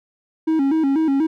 triangle tone with vibrato, 295.7 Hz, D4, 12 cents sharp, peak -13 dBFS, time 0.47-1.27 s, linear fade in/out 10 ms, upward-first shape square, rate 4.1 Hz, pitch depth 130 cents each way, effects none

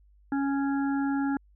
harmonic tone, 277.2 Hz, C#4, in tune, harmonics 1 / 3 / 5 / 6, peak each -25 / -35 / -39 / -41 dBFS, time 0.32-1.37 s, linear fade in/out 2 ms, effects added 50 Hz sine -56 dBFS peak until 1.55 s

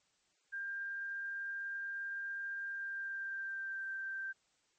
sine tone with pitch glide, 1596 to 1567.7 Hz, G6 to G6, +31 to 0 cents, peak -38 dBFS, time 0.52-4.33 s, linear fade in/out 20 ms, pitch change -31 cents, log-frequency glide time 2.66-3.9 s, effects white hiss -75 dBFS RMS until 4.78 s + MP3 32 kbps

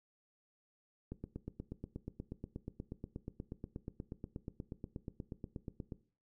click train, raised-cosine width 3 ms, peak -29 dBFS, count 41, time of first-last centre 1.12-5.922 s, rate 8.33 Hz, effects noise-tail reverb RT60 0.4 s tail -17 dB re dry

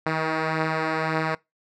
5% pulse beating tone pair, 157.4 / 159.2 Hz, D#3 / D#3, +20 / +40 cents, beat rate 1.8 Hz, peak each -19 / -12 dBFS, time 0.06-1.35 s, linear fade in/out 5 ms, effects noise-tail reverb RT60 0.2 s tail -23 dB re dry + low-pass 3000 Hz 12 dB/octave

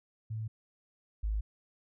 sine tone pair in turn, 110 / 52.85 Hz, A2 / G#1, 0 / +31 cents, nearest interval octave + minor second, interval 1269 cents, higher first, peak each -34 / -29 dBFS, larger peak second, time 0.3-0.48 / 1.23-1.41 s, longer neither, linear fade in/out 10 ms, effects none

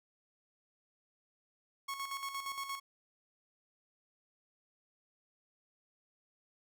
sawtooth tone with tremolo, 1100 Hz, C#6, 14 cents flat, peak -33 dBFS, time 1.88-2.8 s, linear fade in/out 10 ms, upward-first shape square, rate 8.6 Hz, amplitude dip 55%, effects none

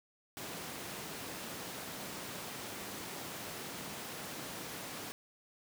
pink high-pass noise, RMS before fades -44 dBFS, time 0.37-5.12 s, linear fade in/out 0 ms, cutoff 160 Hz, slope 12 dB/octave, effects none

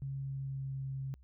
sine tone with pitch glide, 136.6 to 134.64 Hz, C#3 to C3, -25 to +50 cents, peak -36 dBFS, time 0.02-1.14 s, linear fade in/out 0 ms, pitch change -25 cents, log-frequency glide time 0.15-0.87 s, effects added 64 Hz sine -56 dBFS peak until 1.23 s

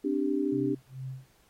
sine chord, C suspended second, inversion none, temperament just, 261.6 / 294.3 / 392.4 Hz, C4 / D4 / G4, 0 / +4 / +2 cents, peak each -32 / -28 / -31 dBFS, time 0.04-0.75 s, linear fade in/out 10 ms
sine tone with tremolo, 131.4 Hz, C3, 8 cents sharp, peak -34 dBFS, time 0.52-1.31 s, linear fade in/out 5 ms, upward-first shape sine, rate 2.3 Hz, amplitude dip 100%
effects pink hiss -65 dBFS RMS until 1.49 s + AAC 48 kbps

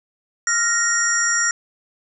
sine tone cluster, 1393 / 1865 / 5690 / 7230 Hz, F6 / A#6 / F8 / A8, -5 / 0 / +31 / +46 cents, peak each -22 dBFS, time 0.47-1.51 s, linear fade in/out 2 ms, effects none

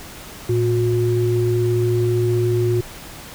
sine tone pair together, 113.49 / 360.3 Hz, A#2 / F#4, -46 / -46 cents, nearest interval octave + minor sixth, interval 2000 cents, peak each -18 dBFS, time 0.49-2.81 s, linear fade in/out 5 ms, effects pink hiss -37 dBFS RMS until 3.34 s

